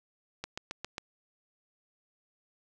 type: click train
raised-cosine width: 0.2 ms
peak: -19 dBFS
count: 5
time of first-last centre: 0.44-0.981 s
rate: 7.39 Hz
effects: none